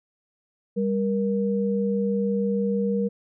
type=tone pair together; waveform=sine; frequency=198.6 / 472.4 Hz; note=G3 / A#4; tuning=+23 / +23 cents; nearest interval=octave + minor third; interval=1500 cents; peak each=-23 / -25 dBFS; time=0.76-3.09 s; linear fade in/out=20 ms; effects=none